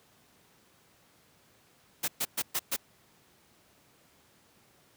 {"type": "noise bursts", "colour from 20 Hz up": "white", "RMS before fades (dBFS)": -30, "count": 5, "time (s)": [2.03, 2.765], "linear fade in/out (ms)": 10, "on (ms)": 51, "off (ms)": 120, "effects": ["pink hiss -63 dBFS RMS until 4.96 s", "high-pass 100 Hz 12 dB/octave"]}